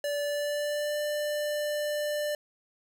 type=tone with pitch glide; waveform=square; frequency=580 to 593.6 Hz; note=D5 to D5; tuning=-22 to +18 cents; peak=-29 dBFS; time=0.04-2.35 s; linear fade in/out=2 ms; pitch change=+40 cents; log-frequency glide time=0.21-0.98 s; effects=none